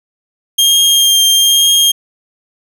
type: tone with vibrato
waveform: sawtooth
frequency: 3211 Hz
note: G7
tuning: 41 cents sharp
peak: -4 dBFS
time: 0.58-1.92 s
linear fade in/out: 10 ms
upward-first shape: triangle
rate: 1.1 Hz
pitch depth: 16 cents each way
effects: none